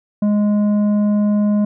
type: tone with tanh clipping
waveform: triangle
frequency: 207.7 Hz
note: G#3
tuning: in tune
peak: -14 dBFS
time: 0.22-1.65 s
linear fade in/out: 5 ms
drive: 12 dB
effects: none